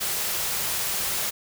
white band-stop noise, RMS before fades -27 dBFS, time 0-1.31 s, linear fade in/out 20 ms, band 230 to 330 Hz, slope 96 dB/octave, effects none

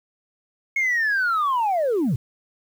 sine linear sweep, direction down, 2188 to 102.4 Hz, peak -17 dBFS, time 0.76-2.16 s, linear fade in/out 5 ms, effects tanh soft clip ceiling -16 dBFS + 8-bit

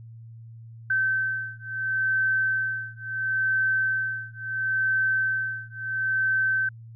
sine beating tone pair, 1543 / 1543.73 Hz, G6 / G6, -28 / -27 cents, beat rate 0.73 Hz, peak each -26 dBFS, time 0.9-6.69 s, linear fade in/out 5 ms, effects added 114 Hz sine -41 dBFS peak until 6.95 s

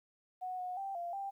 sine tone with pitch steps, 737 / 728 / 783 / 692 / 789 Hz, F#5 / F#5 / G5 / F5 / G5, -7 / -28 / -2 / -16 / +11 cents, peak -37 dBFS, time 0.41-1.31 s, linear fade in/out 20 ms, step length 180 ms, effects 12-bit

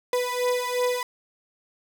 35% pulse beating tone pair, 493.9 / 496.7 Hz, B4 / B4, 0 / +10 cents, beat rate 2.8 Hz, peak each -24 / -25 dBFS, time 0.13-1.03 s, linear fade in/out 2 ms, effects none

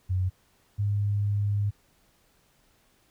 sine tone pair in turn, 92.5 / 102.24 Hz, F#2 / G#2, 0 / -27 cents, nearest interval major second, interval 173 cents, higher second, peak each -23 dBFS, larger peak neither, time 0.09-0.3 / 0.78-1.71 s, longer second, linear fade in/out 20 ms, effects pink hiss -65 dBFS RMS until 3.1 s

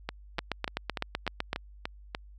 two click trains, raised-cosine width 0.3 ms, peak -16 / -13 dBFS, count 8 / 10, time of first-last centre 0.09-2.149 / 0.39-1.531 s, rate 3.4 / 7.89 Hz, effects added 50 Hz sine -48 dBFS peak until 2.38 s

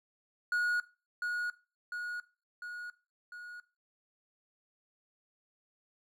triangle tone with echo, 1449 Hz, F#6, 37 cents flat, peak -26 dBFS, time 0.52-0.8 s, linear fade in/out 2 ms, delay 700 ms, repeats 4, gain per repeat -4 dB, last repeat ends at 3.6 s, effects noise-tail reverb RT60 0.3 s tail -18 dB re dry

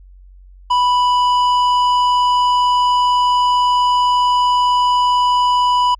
triangle tone with tanh clipping, 987.8 Hz, B5, in tune, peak -13 dBFS, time 0.7-5.95 s, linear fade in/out 10 ms, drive 14 dB, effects added 46 Hz sine -39 dBFS peak until 5.99 s

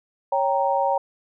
sine chord, G diminished, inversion second, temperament equal, 554.4 / 784 / 932.3 Hz, Db5 / G5 / Bb5, 0 / 0 / 0 cents, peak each -23 dBFS, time 0.32-0.98 s, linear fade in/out 5 ms, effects none

